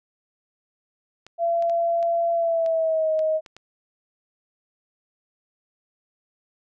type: clicks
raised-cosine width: 0.2 ms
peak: -26 dBFS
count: 8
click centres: 1.266 / 1.624 / 1.697 / 2.028 / 2.662 / 3.192 / 3.462 / 3.566 s
type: tone with pitch glide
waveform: sine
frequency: 678 to 629 Hz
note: E5 to D#5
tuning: +49 to +19 cents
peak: -19 dBFS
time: 1.38-3.41 s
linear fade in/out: 50 ms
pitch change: -130 cents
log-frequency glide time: 2.33-3.12 s
effects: none